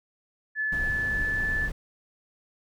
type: tone with pitch glide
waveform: sine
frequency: 1730 to 1743 Hz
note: A6 to A6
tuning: -30 to -17 cents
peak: -25 dBFS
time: 0.55-1.7 s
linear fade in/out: 50 ms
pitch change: +13 cents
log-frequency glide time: 0.76-1.51 s
type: noise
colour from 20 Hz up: brown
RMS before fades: -33 dBFS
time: 0.72-1.72 s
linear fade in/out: 5 ms
effects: none